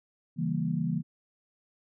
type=chord; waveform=sine; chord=C# diminished seventh; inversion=none; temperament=equal; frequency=138.59 / 164.81 / 196 / 233.1 Hz; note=C#3 / E3 / G3 / Bb3; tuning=0 / 0 / 0 / 0 cents; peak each=-35 / -29 / -35 / -33 dBFS; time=0.36-1.03 s; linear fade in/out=50 ms; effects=none